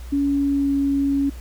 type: tone with pitch glide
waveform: sine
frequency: 281.6 to 278.4 Hz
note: C#4 to C#4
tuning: +27 to +8 cents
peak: -17 dBFS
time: 0.12-1.3 s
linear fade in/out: 10 ms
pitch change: -19 cents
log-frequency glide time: 0.27-0.76 s
effects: added 60 Hz sine -32 dBFS peak until 1.4 s + pink hiss -47 dBFS RMS until 1.4 s

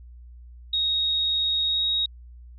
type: tone with pitch glide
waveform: sine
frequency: 3758 to 3780 Hz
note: A#7 to A#7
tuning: +13 to +23 cents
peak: -21 dBFS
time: 0.73-2.06 s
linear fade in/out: 5 ms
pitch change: +10 cents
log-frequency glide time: 1.66-1.84 s
effects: added 60 Hz sine -42 dBFS peak until 2.58 s

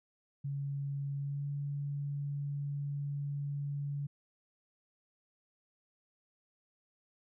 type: tone with pitch glide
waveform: sine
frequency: 140.3 to 142.67 Hz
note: C#3 to D3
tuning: +21 to -50 cents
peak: -34 dBFS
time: 0.44-4.07 s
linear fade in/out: 10 ms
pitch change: +29 cents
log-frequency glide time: 1.17-1.47 s
effects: none

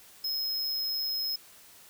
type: tone with amplitude modulation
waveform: square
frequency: 5140 Hz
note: E8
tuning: 45 cents flat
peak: -28 dBFS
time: 0.24-1.36 s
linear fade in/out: 5 ms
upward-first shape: sine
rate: 143 Hz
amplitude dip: 35%
effects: white hiss -54 dBFS RMS until 1.89 s

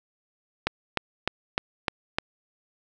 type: click train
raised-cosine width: 0.3 ms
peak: -7 dBFS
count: 6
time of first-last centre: 0.67-2.185 s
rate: 3.3 Hz
effects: none

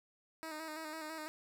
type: tone with vibrato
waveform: 10% pulse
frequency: 314 Hz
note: D#4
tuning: 16 cents sharp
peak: -34 dBFS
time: 0.43-1.28 s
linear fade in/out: 0 ms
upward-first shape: square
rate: 6 Hz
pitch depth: 37 cents each way
effects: none

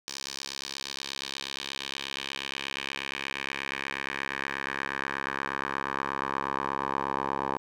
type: tone with band-pass filter sweep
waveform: 10% pulse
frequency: 68.4 Hz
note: C#2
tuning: 23 cents flat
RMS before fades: -34 dBFS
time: 0.08-7.58 s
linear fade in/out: 0 ms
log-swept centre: 5300 to 870 Hz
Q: 2.1
effects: none

